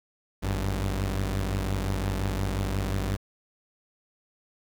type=tone pair together; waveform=sawtooth; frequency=50.91 / 96.1 Hz; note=G#1 / G2; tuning=-34 / -34 cents; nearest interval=major seventh; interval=1100 cents; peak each=-25 dBFS; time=0.42-3.17 s; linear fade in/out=20 ms; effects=9-bit